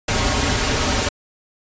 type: noise with comb filter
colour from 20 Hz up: pink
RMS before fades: -19 dBFS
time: 0.08-1.09 s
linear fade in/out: 5 ms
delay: 5.9 ms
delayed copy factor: -0.7
effects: resampled to 16000 Hz